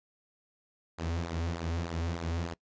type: tone with flanger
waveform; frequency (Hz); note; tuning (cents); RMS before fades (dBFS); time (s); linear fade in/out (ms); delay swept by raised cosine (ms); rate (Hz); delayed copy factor
sawtooth; 83.9; E2; +31; -34; 0.98-2.54; 10; 0.33 to 6.13; 3.3; -0.65
effects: noise-tail reverb RT60 0.1 s tail -22 dB re dry + resampled to 16000 Hz